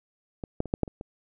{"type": "clicks", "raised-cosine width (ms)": 2, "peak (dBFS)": [-21, -12, -24, -11, -10, -26, -24], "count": 7, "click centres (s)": [0.438, 0.604, 0.657, 0.739, 0.833, 0.878, 1.011], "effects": []}